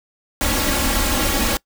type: noise with comb filter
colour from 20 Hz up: pink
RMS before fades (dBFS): -19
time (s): 0.41-1.57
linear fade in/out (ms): 0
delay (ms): 3.6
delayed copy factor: +0.95
effects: noise-tail reverb RT60 0.1 s tail -23 dB re dry